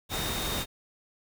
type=tone in noise; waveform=sine; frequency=3692 Hz; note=A#7; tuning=17 cents flat; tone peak=-36 dBFS; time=0.09-0.66 s; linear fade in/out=50 ms; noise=pink; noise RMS=-32 dBFS; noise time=0.09-0.66 s; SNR=-7 dB; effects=none